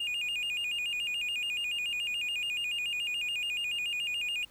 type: tone with vibrato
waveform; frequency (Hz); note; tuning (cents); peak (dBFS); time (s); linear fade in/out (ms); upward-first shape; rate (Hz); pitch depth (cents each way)
triangle; 2637; E7; 0; -29; 0-4.45; 5; square; 7; 120
effects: pink hiss -60 dBFS RMS until 4.5 s